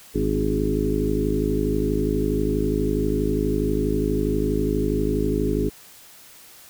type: harmonic tone with a mistuned harmonic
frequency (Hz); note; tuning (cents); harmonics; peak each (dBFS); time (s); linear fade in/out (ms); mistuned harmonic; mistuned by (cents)
52.3; G#1; +13; 1 / 2 / 3 / 4 / 5 / 6 / 7 / 8; -26 / -32 / -29 / -31 / -27 / -28 / -28 / -26; 0.14-5.7; 20; 6; -34
effects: white hiss -47 dBFS RMS until 6.69 s